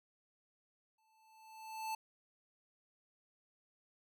square tone with exponential growth, 880 Hz, A5, in tune, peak -37 dBFS, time 0.98-1.95 s, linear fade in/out 5 ms, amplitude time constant 210 ms, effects none

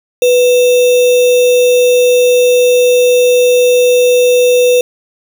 sine tone with sample-and-hold, 493.9 Hz, B4, in tune, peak -5 dBFS, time 0.22-4.81 s, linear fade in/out 2 ms, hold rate 3150 Hz, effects none

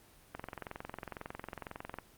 click train, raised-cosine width 0.5 ms, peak -25 dBFS, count 37, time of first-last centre 0.35-1.986 s, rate 22 Hz, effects pink hiss -61 dBFS RMS until 2.17 s + Opus 24 kbps

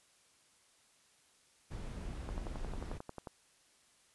brown noise, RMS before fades -42 dBFS, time 1.7-2.99 s, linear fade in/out 20 ms
click train, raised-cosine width 1 ms, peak -29 dBFS, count 12, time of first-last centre 2.29-3.272 s, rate 11.2 Hz
effects white hiss -68 dBFS RMS until 4.14 s + resampled to 24000 Hz

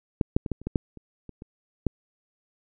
clicks, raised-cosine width 3 ms, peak -8 / -6 / -18 / -14 / -29 / -16 / -9 / -30 / -27 / -27 / -9 dBFS, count 11, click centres 0.212 / 0.365 / 0.462 / 0.517 / 0.616 / 0.67 / 0.758 / 0.973 / 1.293 / 1.421 / 1.867 s, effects none

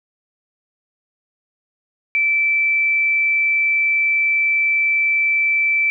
sine tone, 2325 Hz, D7, 18 cents flat, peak -14 dBFS, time 2.15-5.9 s, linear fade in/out 0 ms, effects none

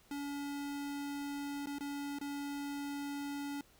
square tone with dropouts, 284.6 Hz, C#4, 46 cents sharp, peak -39 dBFS, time 0.11-3.61 s, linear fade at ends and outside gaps 2 ms, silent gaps 1.659-1.67 / 1.785-1.807 / 2.187-2.212 s, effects pink hiss -65 dBFS RMS until 3.79 s

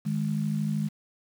sine tone pair together, 154.84 / 207.7 Hz, D#3 / G#3, -8 / 0 cents, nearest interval perfect fourth, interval 508 cents, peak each -28 dBFS, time 0.05-0.89 s, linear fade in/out 20 ms, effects 8-bit

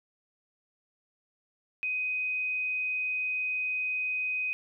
sine tone, 2507 Hz, D#7, 12 cents sharp, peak -28 dBFS, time 1.83-4.53 s, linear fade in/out 0 ms, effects none

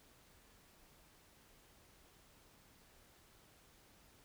silence, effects pink hiss -66 dBFS RMS until 4.24 s

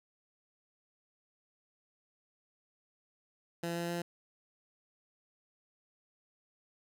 15% pulse tone with pitch steps, 169.9 / 171.08 / 172.27 Hz, F3 / F3 / F3, -47 / -35 / -23 cents, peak -28 dBFS, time 3.63-4.02 s, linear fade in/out 5 ms, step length 130 ms, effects none

